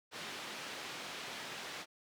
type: band-pass noise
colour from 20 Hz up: white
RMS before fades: -45 dBFS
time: 0.11-1.86 s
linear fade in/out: 50 ms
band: 170 to 3600 Hz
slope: 12 dB/octave
effects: none